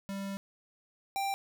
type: tone pair in turn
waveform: square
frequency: 196.7 / 786.8 Hz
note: G3 / G5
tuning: +6 / +6 cents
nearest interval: 2 octaves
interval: 2400 cents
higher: second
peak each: -36 / -31 dBFS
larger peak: second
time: 0.09-0.37 / 1.16-1.34 s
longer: first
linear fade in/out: 0 ms
effects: none